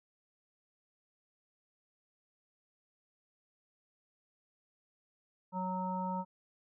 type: harmonic tone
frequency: 185 Hz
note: F#3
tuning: in tune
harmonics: 1 / 3 / 5 / 7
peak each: -37 / -44 / -36 / -49 dBFS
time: 5.52-6.25 s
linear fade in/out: 50 ms
effects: none